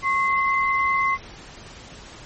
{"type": "tone pair together", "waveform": "sine", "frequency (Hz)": [1092, 2061], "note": ["C#6", "C7"], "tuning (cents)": [-26, -27], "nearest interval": "major seventh", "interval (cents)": 1099, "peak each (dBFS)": [-20, -22], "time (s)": [0.02, 1.18], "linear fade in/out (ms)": 50, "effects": ["pink hiss -42 dBFS RMS until 2.25 s", "MP3 32 kbps"]}